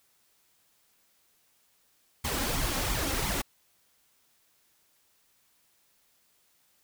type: noise with flanger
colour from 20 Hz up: pink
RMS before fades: -30 dBFS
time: 2.24-3.42 s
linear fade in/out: 10 ms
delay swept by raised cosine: 0.89 to 3.79 ms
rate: 2.9 Hz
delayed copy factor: +0.65
effects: white hiss -68 dBFS RMS until 6.83 s